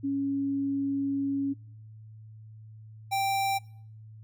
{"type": "tone pair in turn", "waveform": ["sine", "square"], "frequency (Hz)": [277.2, 784], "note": ["C#4", "G5"], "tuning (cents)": [0, 0], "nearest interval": "octave + tritone", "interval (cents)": 1800, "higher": "second", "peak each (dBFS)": [-26, -26], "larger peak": "neither", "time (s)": [[0.03, 1.54], [3.11, 3.59]], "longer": "first", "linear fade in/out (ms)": 20, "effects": ["noise-tail reverb RT60 0.6 s tail -24 dB re dry", "added 109 Hz sine -45 dBFS peak until 4.23 s"]}